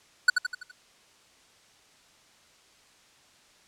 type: tone with echo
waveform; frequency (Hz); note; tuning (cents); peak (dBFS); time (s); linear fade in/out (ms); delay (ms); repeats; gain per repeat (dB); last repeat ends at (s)
square; 1480; F#6; 0; -14; 0.28-0.3; 5; 83; 5; -6; 0.715
effects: white hiss -59 dBFS RMS until 3.67 s + low-pass 7000 Hz 12 dB/octave